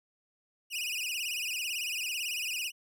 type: tone with vibrato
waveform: sawtooth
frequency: 2681 Hz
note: E7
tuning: 29 cents sharp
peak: -29 dBFS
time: 0.7-2.72 s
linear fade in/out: 50 ms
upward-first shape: sine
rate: 18 Hz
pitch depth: 170 cents each way
effects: none